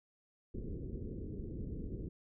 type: low-pass noise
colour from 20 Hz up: pink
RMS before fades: -42 dBFS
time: 0.54-2.09 s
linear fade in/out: 10 ms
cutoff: 440 Hz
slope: 48 dB/octave
effects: none